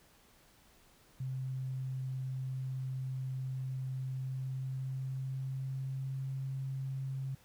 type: tone with pitch glide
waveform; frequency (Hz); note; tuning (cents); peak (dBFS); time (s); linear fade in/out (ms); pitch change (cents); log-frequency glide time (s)
sine; 130.81 to 133.94; C3 to C3; 0 to +41; -35; 1.2-7.35; 5; +41; 4.09-6.29
effects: pink hiss -64 dBFS RMS until 7.44 s